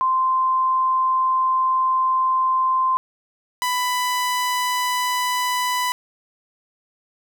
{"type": "tone pair in turn", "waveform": ["sine", "sawtooth"], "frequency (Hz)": [1041, 994.9], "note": ["C6", "B5"], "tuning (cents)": [-9, 12], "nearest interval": "minor second", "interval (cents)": 79, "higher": "first", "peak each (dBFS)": -16, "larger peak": "neither", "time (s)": [[0.01, 2.97], [3.62, 5.92]], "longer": "first", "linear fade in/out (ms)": 0, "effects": []}